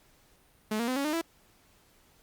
sawtooth tone with pitch steps, 215 / 234.5 / 255.7 / 278.8 / 304.1 / 331.6 Hz, A3 / A#3 / C4 / C#4 / D#4 / E4, -40 / +11 / -40 / +10 / -40 / +10 cents, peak -24 dBFS, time 0.71-1.214 s, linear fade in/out 5 ms, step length 84 ms, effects pink hiss -63 dBFS RMS until 2.22 s + Opus 48 kbps

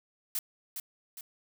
blue noise with echo, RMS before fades -32 dBFS, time 0.35-0.39 s, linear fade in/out 2 ms, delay 410 ms, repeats 2, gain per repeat -6 dB, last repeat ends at 1.21 s, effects none

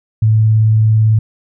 sine tone with vibrato, 109.5 Hz, A2, 8 cents flat, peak -7 dBFS, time 0.22-1.19 s, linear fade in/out 5 ms, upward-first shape triangle, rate 18 Hz, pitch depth 13 cents each way, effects none

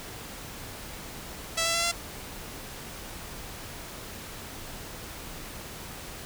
5% pulse tone with pitch steps, 659.3 / 667.7 / 676.3 / 684.9 Hz, E5 / E5 / E5 / F5, 0 / +22 / +44 / -34 cents, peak -13 dBFS, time 1.57-1.918 s, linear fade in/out 10 ms, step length 87 ms, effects pink hiss -41 dBFS RMS until 6.25 s

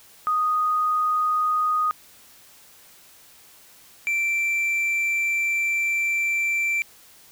sine / triangle tone pair in turn, 1242 / 2345 Hz, D#6 / D7, -3 / -3 cents, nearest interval major seventh, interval 1100 cents, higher second, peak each -19 dBFS, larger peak neither, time 0.27-1.91 / 4.07-6.82 s, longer second, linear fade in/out 0 ms, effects white hiss -51 dBFS RMS until 7.31 s

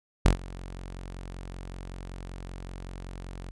sawtooth tone with ADSR envelope, 45.25 Hz, F#1, 38 cents flat, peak -11 dBFS, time 0.25-3.51 s, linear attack 10 ms, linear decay 100 ms, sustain -23 dB, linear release 4 ms, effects resampled to 24000 Hz

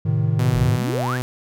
triangle chord, A diminished, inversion none, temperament equal, 110 / 130.81 / 155.56 Hz, A2 / C3 / Eb3, 0 / 0 / 0 cents, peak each -18 / -22 / -19 dBFS, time 0.05-0.77 s, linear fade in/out 10 ms
sawtooth tone with vibrato, 124.6 Hz, B2, 16 cents sharp, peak -18 dBFS, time 0.39-1.22 s, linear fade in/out 0 ms, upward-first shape triangle, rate 4.2 Hz, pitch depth 20 cents each way
sine exponential sweep, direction up, 31.96 to 1975.5 Hz, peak -23 dBFS, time 0.52-1.19 s, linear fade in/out 50 ms
effects none

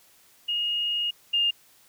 sine tone pair in turn, 2861 / 2820 Hz, F7 / F7, +41 / +16 cents, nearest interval unison, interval 25 cents, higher first, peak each -24 / -20 dBFS, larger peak second, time 0.48-1.11 / 1.33-1.51 s, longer first, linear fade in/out 10 ms, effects white hiss -58 dBFS RMS until 1.88 s

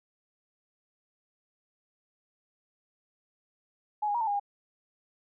sine tone with pitch steps, 842 / 821 / 951 / 887 / 815 / 810 Hz, G#5 / G#5 / A#5 / A5 / G#5 / G#5, +24 / -20 / +34 / +14 / -33 / -43 cents, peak -26 dBFS, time 4.02-4.398 s, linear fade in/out 10 ms, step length 63 ms, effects none

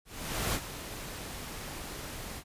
pink noise with ADSR envelope, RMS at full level -30 dBFS, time 0.05-2.44 s, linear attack 490 ms, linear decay 56 ms, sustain -11 dB, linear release 70 ms, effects resampled to 32000 Hz

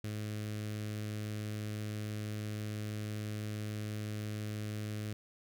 sawtooth tone with notch filter, 106.1 Hz, G#2, 38 cents sharp, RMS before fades -39 dBFS, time 0.04-5.13 s, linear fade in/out 0 ms, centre 900 Hz, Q 0.93, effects none

